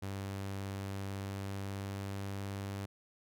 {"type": "tone with pitch glide", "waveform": "sawtooth", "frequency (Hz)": [98, 98.85], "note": ["G2", "G2"], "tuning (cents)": [0, 15], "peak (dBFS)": -34, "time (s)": [0.02, 2.86], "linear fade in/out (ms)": 10, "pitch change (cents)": 15, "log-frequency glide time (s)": [0.91, 2.47], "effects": []}